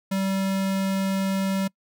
square tone, 193.2 Hz, G3, 25 cents flat, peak -23 dBFS, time 0.11-1.68 s, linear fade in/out 10 ms, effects noise-tail reverb RT60 0.1 s tail -25 dB re dry

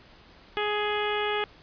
harmonic tone, 417.9 Hz, G#4, 11 cents sharp, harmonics 1 / 2 / 3 / 4 / 5 / 6 / 7 / 8, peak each -29 / -32 / -34 / -35 / -36 / -37 / -37 / -38 dBFS, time 0.57-1.44 s, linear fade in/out 0 ms, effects pink hiss -53 dBFS RMS until 1.62 s + resampled to 11025 Hz

